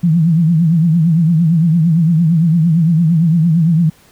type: tone with vibrato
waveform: sine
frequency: 164.81 Hz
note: E3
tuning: in tune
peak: -8 dBFS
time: 0.03-3.9 s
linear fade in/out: 10 ms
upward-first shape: triangle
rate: 8.8 Hz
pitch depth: 140 cents each way
effects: pink hiss -48 dBFS RMS until 4.11 s